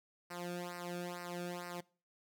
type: tone with flanger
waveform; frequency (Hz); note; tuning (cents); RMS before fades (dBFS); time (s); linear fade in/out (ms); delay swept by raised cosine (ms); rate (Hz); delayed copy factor
sawtooth; 176; F3; +14; -43; 0.3-1.81; 10; 0.29 to 1.02; 2.2; -1
effects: noise-tail reverb RT60 0.4 s tail -23 dB re dry